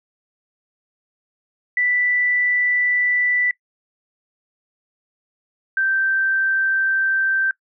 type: tone pair in turn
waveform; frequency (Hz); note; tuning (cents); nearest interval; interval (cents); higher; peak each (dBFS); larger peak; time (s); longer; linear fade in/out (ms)
sine; 1975.5 / 1561.8; B6 / G6; 0 / -7; major third; 407; first; -16; neither; 1.77-3.51 / 5.77-7.51; neither; 2
effects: noise-tail reverb RT60 0.1 s tail -22 dB re dry